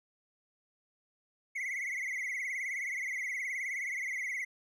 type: tone with vibrato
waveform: triangle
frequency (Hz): 2091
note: C7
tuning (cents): -2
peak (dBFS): -32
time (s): 1.55-4.45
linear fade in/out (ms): 10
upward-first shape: triangle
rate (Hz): 19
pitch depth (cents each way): 130
effects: none